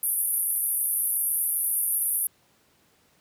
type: band-pass noise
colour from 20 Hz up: white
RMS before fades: -26 dBFS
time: 0.03-2.27 s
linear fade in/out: 2 ms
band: 9600 to 13000 Hz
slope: 96 dB/octave
effects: pink hiss -63 dBFS RMS until 3.2 s + high-pass 100 Hz 12 dB/octave